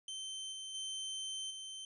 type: tone with level steps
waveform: sawtooth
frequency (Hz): 3100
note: G7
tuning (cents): -20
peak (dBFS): -38 / -40 / -36 / -41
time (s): 0.08-1.85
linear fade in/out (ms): 2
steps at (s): 0.52 / 0.74 / 1.5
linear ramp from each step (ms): 10
effects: resampled to 24000 Hz